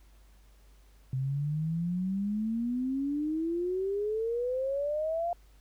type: exponential sweep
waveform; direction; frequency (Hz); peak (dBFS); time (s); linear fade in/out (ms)
sine; up; 128.6 to 702; -28; 1.13-5.33; 2
effects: added 50 Hz sine -55 dBFS peak until 5.6 s + pink hiss -66 dBFS RMS until 5.6 s